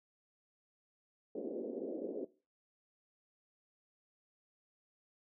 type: band-pass noise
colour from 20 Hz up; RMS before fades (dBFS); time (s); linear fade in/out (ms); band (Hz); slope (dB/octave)
white; -41; 1.35-2.25; 5; 230 to 530; 48
effects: noise-tail reverb RT60 0.3 s tail -17 dB re dry